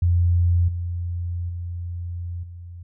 sine tone with level steps, 87 Hz, F2, 6 cents flat, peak -15 / -24 / -27 / -35 dBFS, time 0.02-2.83 s, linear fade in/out 5 ms, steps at 0.68 / 1.49 / 2.43 s, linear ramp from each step 5 ms, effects none

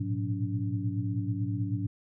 sine tone cluster, 105.7 / 114.9 / 121.8 / 181.1 / 286.3 Hz, G#2 / A#2 / B2 / F#3 / D4, +31 / -25 / -24 / -37 / -44 cents, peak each -31 / -35 / -37 / -38 / -35 dBFS, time 0-1.87 s, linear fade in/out 10 ms, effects none

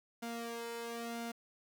sawtooth tone with flanger, 233.1 Hz, A#3, in tune, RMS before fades -42 dBFS, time 0.22-1.32 s, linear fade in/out 10 ms, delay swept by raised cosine 1.4 to 2.01 ms, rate 1 Hz, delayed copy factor +0.85, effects 10-bit

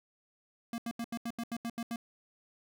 square tone bursts, 233.1 Hz, A#3, in tune, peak -35 dBFS, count 10, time 0.73-1.96 s, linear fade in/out 2 ms, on 51 ms, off 80 ms, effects none

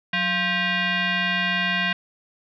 sine tone with frequency modulation, 182.4 Hz, F#3, 24 cents flat, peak -20 dBFS, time 0.13-1.93 s, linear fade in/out 5 ms, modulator 877 Hz, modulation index 3.3, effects none

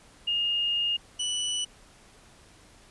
sine / sawtooth tone pair in turn, 2839 / 2963 Hz, F7 / F#7, +28 / +2 cents, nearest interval minor second, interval 74 cents, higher second, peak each -24 dBFS, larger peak neither, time 0.27-0.97 / 1.19-1.65 s, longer first, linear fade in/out 10 ms, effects pink hiss -55 dBFS RMS until 2.9 s + resampled to 24000 Hz

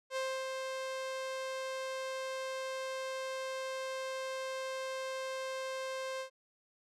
sawtooth tone with ADSR envelope, 526 Hz, C5, 9 cents sharp, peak -29 dBFS, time 0.1-6.3 s, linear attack 65 ms, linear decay 280 ms, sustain -4 dB, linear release 96 ms, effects low-pass 8000 Hz 12 dB/octave

